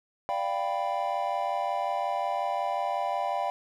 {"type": "chord", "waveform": "triangle", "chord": "G dominant seventh", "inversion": "second", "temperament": "equal", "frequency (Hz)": [587.3, 698.5, 784, 987.8], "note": ["D5", "F5", "G5", "B5"], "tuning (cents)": [0, 0, 0, 0], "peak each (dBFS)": [-32, -30, -29, -32], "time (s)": [0.29, 3.5], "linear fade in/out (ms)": 0, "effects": []}